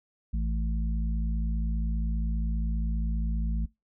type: harmonic tone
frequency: 55 Hz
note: A1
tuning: in tune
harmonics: 1 / 3 / 4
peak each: -26 / -36 / -38 dBFS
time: 0.33-3.66 s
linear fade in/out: 10 ms
effects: noise-tail reverb RT60 0.2 s tail -22 dB re dry